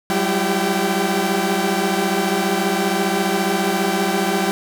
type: tone cluster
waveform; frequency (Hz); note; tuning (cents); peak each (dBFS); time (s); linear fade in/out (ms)
sawtooth; 185.8 / 200.6 / 337.6 / 395.2 / 770; F#3 / G3 / E4 / G4 / G5; +7 / +40 / +41 / +14 / -31; -20; 0.1-4.51; 0
effects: none